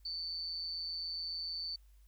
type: tone with amplitude modulation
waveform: sine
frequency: 4524 Hz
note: C#8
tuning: 34 cents sharp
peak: -34 dBFS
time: 0.05-1.76 s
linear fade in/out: 5 ms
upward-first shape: sine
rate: 167 Hz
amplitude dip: 70%
effects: added 50 Hz sine -58 dBFS peak until 2.07 s + white hiss -75 dBFS RMS until 2.07 s